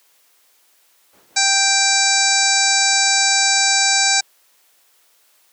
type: noise with tremolo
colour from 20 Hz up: brown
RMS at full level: -42 dBFS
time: 1.13-4.23 s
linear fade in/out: 2 ms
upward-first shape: triangle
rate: 5.4 Hz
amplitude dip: 55%
type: harmonic tone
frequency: 784 Hz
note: G5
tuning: in tune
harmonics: 1 / 2 / 3 / 5 / 6 / 7 / 8 / 9 / 10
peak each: -22 / -22 / -22 / -22 / -22 / -22 / -22 / -22 / -22 dBFS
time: 1.36-4.21 s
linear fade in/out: 10 ms
effects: white hiss -57 dBFS RMS until 5.52 s + high-pass 400 Hz 12 dB/octave